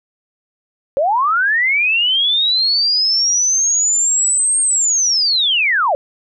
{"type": "linear two-way sweep", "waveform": "sine", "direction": "up then down", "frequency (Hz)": [523.3, 8600, 523.3], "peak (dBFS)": -12, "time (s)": [0.97, 5.95], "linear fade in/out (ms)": 0, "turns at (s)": 4.61, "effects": []}